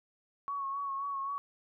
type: tone with vibrato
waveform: sine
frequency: 1108.7 Hz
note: C#6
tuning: in tune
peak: -33 dBFS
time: 0.48-1.38 s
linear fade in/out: 0 ms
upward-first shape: sine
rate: 3.8 Hz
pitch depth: 34 cents each way
effects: none